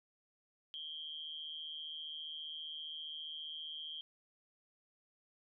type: tone with amplitude modulation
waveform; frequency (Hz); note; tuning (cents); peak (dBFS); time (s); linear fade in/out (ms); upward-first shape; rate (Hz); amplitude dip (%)
sine; 3193; G7; +31; -39; 0.74-4.01; 0; sine; 155; 80
effects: none